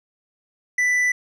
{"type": "tone with tanh clipping", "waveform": "sine", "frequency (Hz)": 1984, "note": "B6", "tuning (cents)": 7, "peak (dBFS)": -18, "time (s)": [0.78, 1.12], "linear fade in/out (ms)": 5, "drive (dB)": 7, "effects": []}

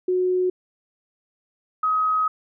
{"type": "tone pair in turn", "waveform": "sine", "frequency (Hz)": [366, 1265.7], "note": ["F#4", "D#6"], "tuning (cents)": [-19, 29], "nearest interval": "octave + major sixth", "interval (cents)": 2148, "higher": "second", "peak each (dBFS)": -18, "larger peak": "neither", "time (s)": [[0.08, 0.5], [1.83, 2.28]], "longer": "second", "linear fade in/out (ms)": 5, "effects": []}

